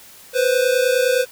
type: tone pair together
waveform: square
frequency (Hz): 493.9 / 523.7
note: B4 / C5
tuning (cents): 0 / +1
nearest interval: minor second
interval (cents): 101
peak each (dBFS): -18 / -19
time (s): 0.33-1.26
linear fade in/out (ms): 50
effects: white hiss -44 dBFS RMS until 1.31 s